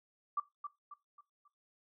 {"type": "tone with echo", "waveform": "sine", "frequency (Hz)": 1167, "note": "D6", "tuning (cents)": -11, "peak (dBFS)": -30, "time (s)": [0.37, 0.4], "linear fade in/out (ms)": 5, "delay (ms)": 270, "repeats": 4, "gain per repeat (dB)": -8, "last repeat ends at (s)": 1.48, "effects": ["noise-tail reverb RT60 0.2 s tail -18 dB re dry"]}